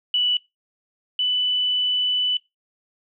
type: tone pair in turn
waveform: sine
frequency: 2960 / 2987 Hz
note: F#7 / F#7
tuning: 0 / +16 cents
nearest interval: unison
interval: 16 cents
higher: second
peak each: -17 / -19 dBFS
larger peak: first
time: 0.14-0.37 / 1.19-2.37 s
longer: second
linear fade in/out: 2 ms
effects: noise-tail reverb RT60 0.2 s tail -21 dB re dry